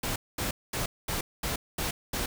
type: noise bursts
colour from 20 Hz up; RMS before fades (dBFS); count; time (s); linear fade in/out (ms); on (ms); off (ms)
pink; -31; 7; 0.03-2.26; 5; 130; 220
effects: none